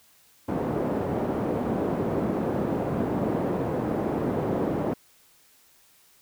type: band-pass noise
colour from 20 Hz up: pink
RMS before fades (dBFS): -27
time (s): 0.48-4.94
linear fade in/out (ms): 10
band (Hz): 180 to 580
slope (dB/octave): 12
effects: white hiss -59 dBFS RMS until 6.21 s